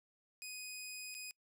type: tone with dropouts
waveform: 15% pulse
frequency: 2500 Hz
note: D#7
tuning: 8 cents sharp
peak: -38 dBFS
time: 0.42-1.31 s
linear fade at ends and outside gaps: 0 ms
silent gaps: 1.143-1.149 s
effects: noise-tail reverb RT60 0.1 s tail -24 dB re dry